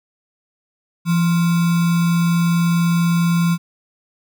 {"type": "tone with sample-and-hold", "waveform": "sine", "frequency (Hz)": 170.3, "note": "F3", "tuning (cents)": -43, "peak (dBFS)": -13, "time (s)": [1.05, 3.58], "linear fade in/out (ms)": 50, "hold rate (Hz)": 1225, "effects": []}